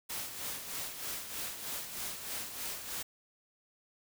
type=noise with tremolo; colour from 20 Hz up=white; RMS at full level=-38 dBFS; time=0.09-3.03 s; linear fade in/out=10 ms; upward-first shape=sine; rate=3.2 Hz; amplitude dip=55%; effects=none